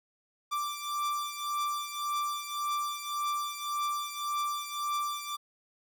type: beating tone pair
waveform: 45% pulse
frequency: 1174.7 / 1176.5 Hz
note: D6 / D6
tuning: 0 / +3 cents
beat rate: 1.8 Hz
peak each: -33 / -36 dBFS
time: 0.51-5.37 s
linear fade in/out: 20 ms
effects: none